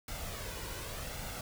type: noise with flanger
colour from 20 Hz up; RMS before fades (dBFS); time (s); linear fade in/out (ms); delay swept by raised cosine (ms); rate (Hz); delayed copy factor
pink; -41; 0.08-1.41; 2; 1.4 to 2.06; 0.87; +0.5
effects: none